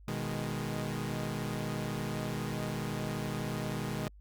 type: chord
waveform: sawtooth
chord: G# minor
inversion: first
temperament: equal with one note detuned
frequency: 123.47 / 155.56 / 206.7 Hz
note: B2 / D#3 / G#3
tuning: 0 / 0 / -8 cents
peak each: -34 dBFS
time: 0.08-4.08 s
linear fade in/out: 0 ms
effects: added 50 Hz sine -51 dBFS peak until 4.2 s + Opus 48 kbps